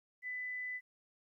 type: tone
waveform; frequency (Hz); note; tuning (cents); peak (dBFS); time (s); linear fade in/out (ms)
sine; 1999; B6; +20; -38; 0.22-0.81; 50
effects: 13-bit